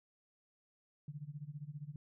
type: tone with tremolo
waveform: sine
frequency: 146.83 Hz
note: D3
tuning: in tune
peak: -40 dBFS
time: 1.08-1.96 s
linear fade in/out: 2 ms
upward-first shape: sine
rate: 15 Hz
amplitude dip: 90%
effects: none